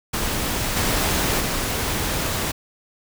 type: noise with level steps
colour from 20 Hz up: pink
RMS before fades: -24 / -21 / -24 dBFS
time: 0.13-2.52 s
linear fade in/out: 10 ms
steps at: 0.76 / 1.4 s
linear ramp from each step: 5 ms
effects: none